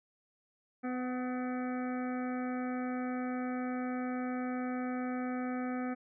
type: harmonic tone with a mistuned harmonic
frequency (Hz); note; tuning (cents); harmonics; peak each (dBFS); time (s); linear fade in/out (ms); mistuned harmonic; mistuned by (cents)
252.1; B3; +36; 1 / 2 / 3 / 5 / 6 / 7 / 8 / 9; -34 / -43 / -43 / -46 / -50 / -52 / -55 / -52; 0.83-5.95; 20; 3; -19
effects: none